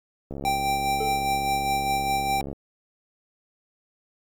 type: click train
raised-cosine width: 2 ms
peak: -21 dBFS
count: 155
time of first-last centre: 0.31-2.529 s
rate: 69.4 Hz
type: tone with tremolo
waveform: square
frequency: 784 Hz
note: G5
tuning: in tune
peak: -22 dBFS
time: 0.45-2.41 s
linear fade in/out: 0 ms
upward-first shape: sine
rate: 4.9 Hz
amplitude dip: 40%
type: tone with exponential decay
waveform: triangle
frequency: 437.6 Hz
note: A4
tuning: 9 cents flat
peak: -23 dBFS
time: 1-1.35 s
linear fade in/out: 5 ms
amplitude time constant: 75 ms
effects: AAC 64 kbps